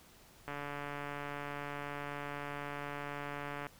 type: click train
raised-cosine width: 0.5 ms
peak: -26 dBFS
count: 460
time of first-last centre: 0.48-3.667 s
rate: 144 Hz
effects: pink hiss -60 dBFS RMS until 3.79 s